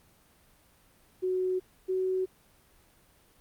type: tone pair in turn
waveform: sine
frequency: 370.1 / 374 Hz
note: F#4 / F#4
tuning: 0 / +19 cents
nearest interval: unison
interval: 19 cents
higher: second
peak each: -26 dBFS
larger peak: neither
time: 1.22-1.6 / 1.88-2.26 s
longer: neither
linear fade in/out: 20 ms
effects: pink hiss -62 dBFS RMS until 3.4 s + Opus 32 kbps